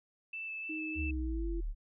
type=tone with vibrato; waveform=sine; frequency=2637 Hz; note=E7; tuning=in tune; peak=-38 dBFS; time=0.33-1.11 s; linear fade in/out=5 ms; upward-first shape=square; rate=3.3 Hz; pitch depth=8 cents each way
type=tone with pitch glide; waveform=sine; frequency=313.7 to 336.2 Hz; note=D#4 to E4; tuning=+14 to +34 cents; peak=-38 dBFS; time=0.69-1.61 s; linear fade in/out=10 ms; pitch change=+120 cents; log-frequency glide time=1.19-1.47 s
type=linear sweep; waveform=sine; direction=down; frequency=77.78 to 33.57 Hz; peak=-33 dBFS; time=0.95-1.75 s; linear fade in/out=50 ms
effects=none